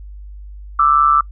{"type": "tone pair together", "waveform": "sine", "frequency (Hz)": [1177, 1321], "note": ["D6", "E6"], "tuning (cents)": [3, 3], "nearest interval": "major second", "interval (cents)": 200, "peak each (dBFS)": -12, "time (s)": [0.79, 1.21], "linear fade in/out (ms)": 5, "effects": ["noise-tail reverb RT60 0.1 s tail -23 dB re dry", "added 50 Hz sine -31 dBFS peak until 1.31 s"]}